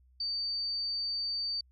sine tone, 4600 Hz, D8, 37 cents flat, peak -31 dBFS, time 0.2-1.61 s, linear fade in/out 5 ms, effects added 63 Hz sine -60 dBFS peak until 1.71 s

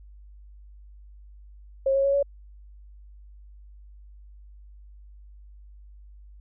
sine tone with pitch steps, 540 / 547.5 / 555.2 / 562.9 Hz, C#5 / C#5 / C#5 / C#5, -45 / -22 / +3 / +26 cents, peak -19 dBFS, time 1.86-2.228 s, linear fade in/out 5 ms, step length 92 ms, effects added 50 Hz sine -45 dBFS peak until 6.4 s

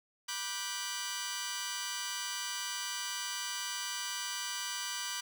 10% pulse chord, G major seventh, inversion first, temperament just, 980 / 1176 / 1470 / 1568 Hz, B5 / D6 / F#6 / G6, -14 / +2 / -12 / 0 cents, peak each -33 / -35 / -37 / -33 dBFS, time 0.28-5.21 s, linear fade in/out 10 ms, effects none

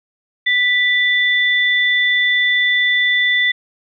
sine tone pair together, 1975.5 / 3520 Hz, B6 / A7, 0 / 0 cents, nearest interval minor seventh, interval 1000 cents, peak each -13 / -19 dBFS, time 0.46-3.52 s, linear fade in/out 10 ms, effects none

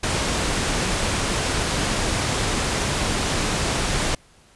pink low-pass noise, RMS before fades -23 dBFS, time 0.03-4.15 s, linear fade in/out 5 ms, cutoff 9900 Hz, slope 24 dB/octave, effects pink hiss -54 dBFS RMS until 4.55 s + resampled to 24000 Hz

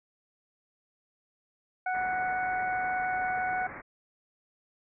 harmonic tone, 740 Hz, F#5, in tune, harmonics 1 / 2 / 3, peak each -29 / -33 / -40 dBFS, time 1.86-3.67 s, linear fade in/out 5 ms
white low-pass noise, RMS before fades -43 dBFS, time 1.93-3.82 s, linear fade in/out 20 ms, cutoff 2200 Hz, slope 96 dB/octave
effects none

